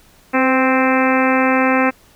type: harmonic tone with a mistuned harmonic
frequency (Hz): 261.6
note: C4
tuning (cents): 0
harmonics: 1 / 2 / 3 / 4 / 5 / 6 / 7 / 8 / 9 / 10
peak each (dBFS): -16 / -19 / -21 / -22 / -23 / -24 / -24 / -25 / -26 / -26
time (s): 0.33-1.91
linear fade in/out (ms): 20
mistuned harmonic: 2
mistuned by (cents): -21
effects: pink hiss -50 dBFS RMS until 2.15 s